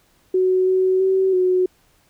sine tone with pitch steps, 371.4 / 374.2 / 380.5 / 367.2 Hz, F#4 / F#4 / F#4 / F#4, +7 / +20 / +48 / -13 cents, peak -14 dBFS, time 0.34-1.66 s, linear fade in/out 5 ms, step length 330 ms, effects pink hiss -59 dBFS RMS until 2.09 s

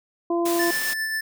harmonic tone, 341.6 Hz, F4, 38 cents flat, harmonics 1 / 2 / 3, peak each -21 / -27 / -31 dBFS, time 0.3-0.71 s, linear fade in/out 5 ms
white high-pass noise, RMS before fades -30 dBFS, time 0.45-0.94 s, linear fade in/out 10 ms, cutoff 140 Hz, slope 96 dB/octave
square tone with tremolo, 1760 Hz, A6, in tune, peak -24 dBFS, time 0.59-1.21 s, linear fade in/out 5 ms, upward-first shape sine, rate 7.5 Hz, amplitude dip 30%
effects none

